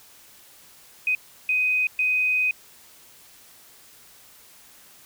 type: tone bursts at uneven times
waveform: sine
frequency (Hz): 2505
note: D#7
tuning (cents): +11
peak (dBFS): -19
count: 3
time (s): 1.07-1.15 / 1.49-1.87 / 1.99-2.51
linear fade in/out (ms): 2
effects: white hiss -51 dBFS RMS until 5.05 s